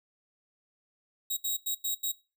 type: tone bursts at uneven times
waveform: 5% pulse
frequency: 3815 Hz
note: A#7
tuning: 39 cents sharp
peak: -21 dBFS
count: 5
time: 1.3-1.37 / 1.44-1.57 / 1.66-1.75 / 1.84-1.95 / 2.03-2.12 s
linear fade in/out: 10 ms
effects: noise-tail reverb RT60 0.3 s tail -20 dB re dry